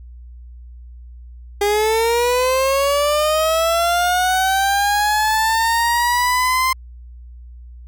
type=linear sweep; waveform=30% pulse; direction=up; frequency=404 to 1046 Hz; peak=-12 dBFS; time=1.61-6.73 s; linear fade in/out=5 ms; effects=added 60 Hz sine -35 dBFS peak until 7.87 s